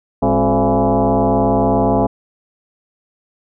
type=tone with frequency modulation; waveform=sine; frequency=204.3 Hz; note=G#3; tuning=28 cents flat; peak=-11 dBFS; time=0.22-2.07 s; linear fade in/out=10 ms; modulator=158 Hz; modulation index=4.3; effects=none